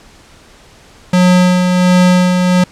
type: tone with tremolo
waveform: square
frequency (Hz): 181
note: F#3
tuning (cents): -38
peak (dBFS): -6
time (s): 1.13-2.64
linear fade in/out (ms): 5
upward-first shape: sine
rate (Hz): 1.4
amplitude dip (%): 40
effects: pink hiss -42 dBFS RMS until 2.71 s + low-pass 8000 Hz 12 dB/octave